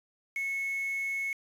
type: tone with quantisation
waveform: sine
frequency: 2195 Hz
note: C#7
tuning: 18 cents flat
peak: -30 dBFS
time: 0.36-1.33 s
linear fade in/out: 2 ms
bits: 7
effects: resampled to 32000 Hz